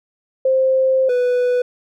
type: tone pair in turn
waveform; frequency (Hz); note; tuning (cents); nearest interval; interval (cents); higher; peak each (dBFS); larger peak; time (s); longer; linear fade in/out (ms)
sine / triangle; 525 / 494.4; C5 / B4; +6 / +2; minor second; 104; first; -12; neither; 0.45-1.09 / 1.09-1.62; first; 5
effects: none